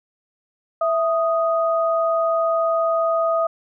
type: tone pair together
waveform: sine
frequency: 659.3 / 1244.5 Hz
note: E5 / D#6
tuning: 0 / 0 cents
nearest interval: major seventh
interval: 1100 cents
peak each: -18 / -22 dBFS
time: 0.81-3.47 s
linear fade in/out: 5 ms
effects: none